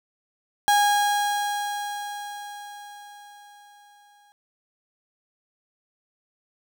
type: tone with exponential decay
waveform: 35% pulse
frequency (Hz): 821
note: G#5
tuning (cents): -20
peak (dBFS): -14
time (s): 0.68-4.32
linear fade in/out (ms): 0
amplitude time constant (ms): 790
effects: none